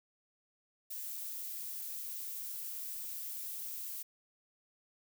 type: noise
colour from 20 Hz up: violet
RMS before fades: -42 dBFS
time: 0.9-4.03 s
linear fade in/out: 10 ms
effects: none